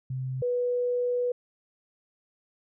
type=tone pair in turn; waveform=sine; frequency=130 / 490.8 Hz; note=C3 / B4; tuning=-11 / -11 cents; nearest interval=octave + major seventh; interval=2300 cents; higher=second; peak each=-29 / -24 dBFS; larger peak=second; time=0.1-0.42 / 0.42-1.32 s; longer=second; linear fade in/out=5 ms; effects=none